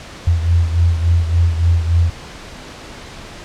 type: beating tone pair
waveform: sine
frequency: 84 / 87.5 Hz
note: E2 / F2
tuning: +33 / +4 cents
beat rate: 3.5 Hz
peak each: -12 / -18 dBFS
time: 0.27-2.1 s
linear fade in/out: 5 ms
effects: pink hiss -34 dBFS RMS until 3.44 s + low-pass 6000 Hz 12 dB/octave